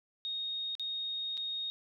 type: tone with dropouts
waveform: sine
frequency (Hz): 3723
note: A#7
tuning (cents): -3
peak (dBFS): -34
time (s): 0.25-1.7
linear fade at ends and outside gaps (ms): 0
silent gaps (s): 0.752-0.796 / 1.371-1.376
effects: none